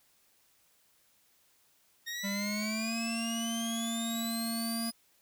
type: exponential sweep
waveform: 20% pulse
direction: up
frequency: 1849 to 4997 Hz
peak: -31 dBFS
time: 2.06-4.92 s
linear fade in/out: 20 ms
type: tone with pitch glide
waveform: square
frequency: 199.6 to 229.3 Hz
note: G3 to A#3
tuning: +32 to -28 cents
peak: -34 dBFS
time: 2.23-4.91 s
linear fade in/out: 20 ms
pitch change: +240 cents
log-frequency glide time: 2.33-2.96 s
effects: white hiss -68 dBFS RMS until 5.21 s